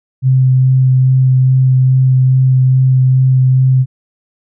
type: tone with vibrato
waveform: sine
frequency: 130 Hz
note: C3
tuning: 11 cents flat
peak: -6 dBFS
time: 0.22-3.86 s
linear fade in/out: 50 ms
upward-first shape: sine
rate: 2.4 Hz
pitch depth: 10 cents each way
effects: none